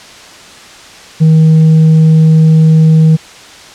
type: tone with tanh clipping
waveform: sine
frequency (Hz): 158.8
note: D#3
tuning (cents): +36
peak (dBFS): -3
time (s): 1.2-3.17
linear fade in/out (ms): 20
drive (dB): 2
effects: white hiss -33 dBFS RMS until 3.74 s + low-pass 6000 Hz 12 dB/octave